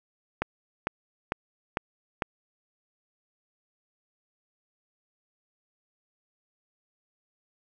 click train, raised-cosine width 0.5 ms, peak -11 dBFS, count 5, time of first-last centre 0.42-2.222 s, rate 2.22 Hz, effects none

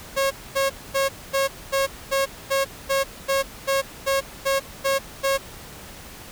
sawtooth tone bursts, 545 Hz, C#5, 29 cents flat, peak -15 dBFS, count 14, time 0.16-5.38 s, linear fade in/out 20 ms, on 150 ms, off 240 ms, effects pink hiss -41 dBFS RMS until 6.31 s

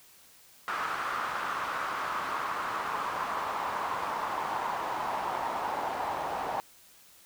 pink noise with band-pass filter sweep, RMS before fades -33 dBFS, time 0.68-6.6 s, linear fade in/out 0 ms, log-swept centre 1300 to 820 Hz, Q 3.2, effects white hiss -57 dBFS RMS until 7.25 s

